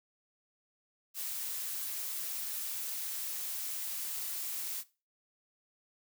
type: noise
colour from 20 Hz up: blue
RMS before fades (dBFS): -38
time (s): 1.14-4.84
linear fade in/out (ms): 50
effects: noise-tail reverb RT60 0.3 s tail -18 dB re dry